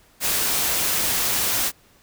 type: noise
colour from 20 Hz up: white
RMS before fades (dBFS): -22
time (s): 0.2-1.72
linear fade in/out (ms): 50
effects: pink hiss -56 dBFS RMS until 2.02 s